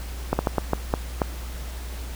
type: slowing click train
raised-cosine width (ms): 1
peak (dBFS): -6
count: 7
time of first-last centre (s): 0.33-1.218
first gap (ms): 60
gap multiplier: 1.36
effects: added 60 Hz sine -31 dBFS peak until 2.15 s + pink hiss -41 dBFS RMS until 2.15 s